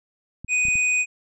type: clicks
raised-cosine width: 5 ms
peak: -24 dBFS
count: 4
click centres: 0.446 / 0.653 / 0.684 / 0.755 s
type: tone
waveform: square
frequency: 2489 Hz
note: D#7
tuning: in tune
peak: -19 dBFS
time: 0.48-1.06 s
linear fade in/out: 50 ms
effects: resampled to 24000 Hz

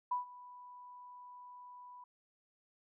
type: tone with ADSR envelope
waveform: sine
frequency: 987.8 Hz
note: B5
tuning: in tune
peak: -30 dBFS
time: 0.11-2.04 s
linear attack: 8 ms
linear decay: 130 ms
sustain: -20 dB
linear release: 4 ms
effects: none

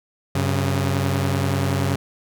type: tone pair together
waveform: sawtooth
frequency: 94.7 / 136.8 Hz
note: F#2 / C#3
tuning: +41 / -23 cents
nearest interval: tritone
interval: 636 cents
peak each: -18 dBFS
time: 0.35-1.96 s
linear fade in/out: 5 ms
effects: none

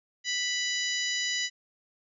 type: harmonic tone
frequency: 987.8 Hz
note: B5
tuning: in tune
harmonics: 2 / 3 / 4 / 5 / 6 / 7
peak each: -32 / -34 / -35 / -36 / -37 / -37 dBFS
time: 0.24-1.5 s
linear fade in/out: 50 ms
effects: none

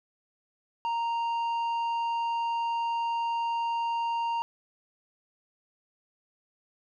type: tone with tanh clipping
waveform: sine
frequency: 930 Hz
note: A#5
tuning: 4 cents flat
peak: -28 dBFS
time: 0.85-4.42 s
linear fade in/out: 0 ms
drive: 7 dB
effects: none

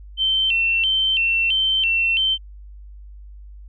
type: tone with vibrato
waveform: sine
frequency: 2895 Hz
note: F#7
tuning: 38 cents flat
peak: -16 dBFS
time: 0.17-2.38 s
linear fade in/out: 50 ms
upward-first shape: square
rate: 1.5 Hz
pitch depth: 120 cents each way
effects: added 50 Hz sine -37 dBFS peak until 3.68 s

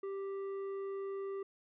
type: tone with tanh clipping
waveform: triangle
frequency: 392 Hz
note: G4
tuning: in tune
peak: -39 dBFS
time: 0.03-1.43 s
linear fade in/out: 5 ms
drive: 12 dB
effects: none

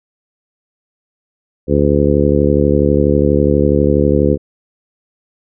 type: harmonic tone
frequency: 72.2 Hz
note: D2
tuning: 29 cents flat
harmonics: 1 / 2 / 3 / 4 / 5 / 6 / 7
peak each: -17 / -17 / -17 / -17 / -17 / -17 / -17 dBFS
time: 1.67-4.38 s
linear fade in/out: 50 ms
effects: none

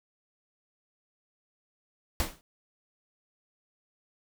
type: noise with exponential decay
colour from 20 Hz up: pink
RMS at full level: -26 dBFS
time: 2.2-2.41 s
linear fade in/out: 0 ms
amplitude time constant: 45 ms
effects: none

